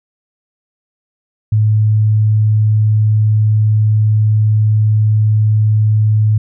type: tone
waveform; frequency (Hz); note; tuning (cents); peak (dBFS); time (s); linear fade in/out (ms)
sine; 107.5; A2; -40; -8; 1.52-6.38; 5
effects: none